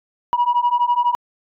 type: beating tone pair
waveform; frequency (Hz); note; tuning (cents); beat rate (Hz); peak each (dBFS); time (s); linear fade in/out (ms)
sine; 960 / 972; B5 / B5; -49 / -28; 12; -17 / -16; 0.33-1.15; 0
effects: tanh soft clip ceiling -10 dBFS